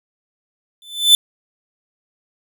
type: tone with exponential growth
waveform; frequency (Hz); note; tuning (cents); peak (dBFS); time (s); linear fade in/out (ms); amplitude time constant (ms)
45% pulse; 3520; A7; 0; -4; 0.82-1.15; 1; 70
effects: none